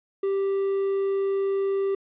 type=tone; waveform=triangle; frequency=392 Hz; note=G4; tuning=in tune; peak=-20 dBFS; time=0.23-1.95 s; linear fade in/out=5 ms; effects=resampled to 8000 Hz + 10-bit